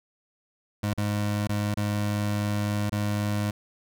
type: tone with dropouts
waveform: 25% pulse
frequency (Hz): 103.83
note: G#2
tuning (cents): 0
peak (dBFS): -21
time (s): 0.83-3.51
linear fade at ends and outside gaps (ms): 5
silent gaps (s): 0.936-0.976 / 1.473-1.493 / 1.743-1.772 / 2.896-2.921
effects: none